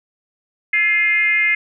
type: tone with frequency modulation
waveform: sine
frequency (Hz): 2102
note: C7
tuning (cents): +7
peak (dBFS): -13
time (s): 0.73-1.55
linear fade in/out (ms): 5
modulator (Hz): 386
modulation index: 0.7
effects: none